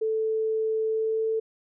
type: tone with pitch glide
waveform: sine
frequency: 440 to 443.6 Hz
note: A4 to A4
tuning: 0 to +14 cents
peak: -23 dBFS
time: 0.01-1.4 s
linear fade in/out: 10 ms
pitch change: +14 cents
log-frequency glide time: 0.86-1.29 s
effects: none